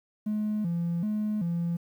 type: tone with vibrato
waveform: triangle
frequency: 190.3 Hz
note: F#3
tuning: 49 cents sharp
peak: -23 dBFS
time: 0.26-1.77 s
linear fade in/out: 10 ms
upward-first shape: square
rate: 1.3 Hz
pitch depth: 190 cents each way
effects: tanh soft clip ceiling -22 dBFS + 10-bit